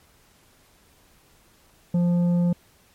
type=tone with tanh clipping; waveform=sine; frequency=174.61 Hz; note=F3; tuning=in tune; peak=-19 dBFS; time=1.94-2.53 s; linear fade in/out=5 ms; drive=7 dB; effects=pink hiss -58 dBFS RMS until 2.94 s + MP3 64 kbps